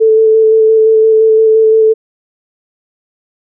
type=tone with vibrato; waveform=sine; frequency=440.7 Hz; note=A4; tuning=3 cents sharp; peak=-4 dBFS; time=0-1.94 s; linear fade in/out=20 ms; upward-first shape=square; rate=5.8 Hz; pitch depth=11 cents each way; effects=none